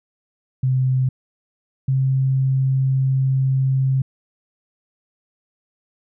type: tone pair in turn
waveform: sine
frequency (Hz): 129.8 / 132.99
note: C3 / C3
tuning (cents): -13 / +29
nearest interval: unison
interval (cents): 42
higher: second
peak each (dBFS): -15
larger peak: neither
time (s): 0.63-1.09 / 1.88-4.02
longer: second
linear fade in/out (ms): 5
effects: none